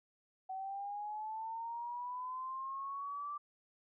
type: linear sweep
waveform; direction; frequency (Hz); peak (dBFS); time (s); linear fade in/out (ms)
sine; up; 753 to 1174.7; -39; 0.49-3.38; 10
effects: none